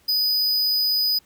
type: tone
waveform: square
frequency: 4978 Hz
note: D#8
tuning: in tune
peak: -19 dBFS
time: 0.08-1.19 s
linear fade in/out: 10 ms
effects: pink hiss -58 dBFS RMS until 1.25 s + high-pass 60 Hz 12 dB/octave